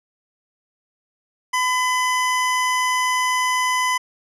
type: tone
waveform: 25% pulse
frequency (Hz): 1008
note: B5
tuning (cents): +35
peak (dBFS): -14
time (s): 1.53-3.98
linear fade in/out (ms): 10
effects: low-pass 11000 Hz 12 dB/octave